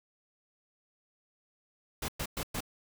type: noise bursts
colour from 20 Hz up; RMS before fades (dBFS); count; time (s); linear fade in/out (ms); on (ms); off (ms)
pink; -35; 4; 2.02-2.606; 5; 64; 110
effects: none